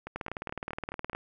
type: two click trains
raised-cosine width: 0.5 ms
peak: -19 / -23 dBFS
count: 20 / 6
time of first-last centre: 0.16-1.15 / 0.07-1.132 s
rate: 19.2 / 4.71 Hz
effects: none